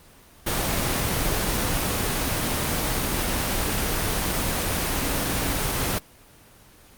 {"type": "tone in noise", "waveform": "sine", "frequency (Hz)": 282, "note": "C#4", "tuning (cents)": 30, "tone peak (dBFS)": -33, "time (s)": [4.88, 5.58], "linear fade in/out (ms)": 10, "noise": "pink", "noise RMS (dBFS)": -24, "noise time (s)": [0.46, 5.99], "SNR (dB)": -12, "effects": ["pink hiss -51 dBFS RMS until 6.97 s", "Opus 24 kbps"]}